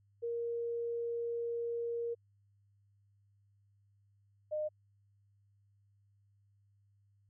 sine tone pair in turn, 468.8 / 610 Hz, A#4 / D#5, +10 / -34 cents, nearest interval perfect fourth, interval 456 cents, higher second, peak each -34 / -33 dBFS, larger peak second, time 0.22-2.15 / 4.51-4.69 s, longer first, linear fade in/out 20 ms, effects added 100 Hz sine -67 dBFS peak until 7.29 s

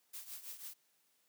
blue noise with tremolo, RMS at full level -45 dBFS, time 0.13-0.74 s, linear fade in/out 10 ms, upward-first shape triangle, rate 6.1 Hz, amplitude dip 80%, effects white hiss -75 dBFS RMS until 1.28 s + high-pass 150 Hz 12 dB/octave

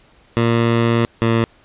15% pulse tone pair in turn, 116.54 / 114.74 Hz, A#2 / A#2, 0 / -27 cents, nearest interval unison, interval 27 cents, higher first, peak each -7 dBFS, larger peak neither, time 0.37-1.05 / 1.22-1.44 s, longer first, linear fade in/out 0 ms, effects pink hiss -52 dBFS RMS until 1.64 s + resampled to 8000 Hz

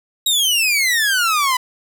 sawtooth exponential sweep, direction down, 3843 to 987.8 Hz, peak -11 dBFS, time 0.26-1.57 s, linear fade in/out 5 ms, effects none

